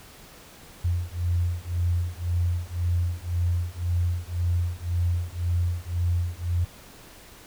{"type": "beating tone pair", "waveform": "sine", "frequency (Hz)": [86.3, 88.2], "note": ["F2", "F2"], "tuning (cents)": [-20, 18], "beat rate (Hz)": 1.9, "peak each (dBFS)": [-26, -26], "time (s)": [0.84, 6.65], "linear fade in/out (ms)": 10, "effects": ["pink hiss -48 dBFS RMS until 7.46 s"]}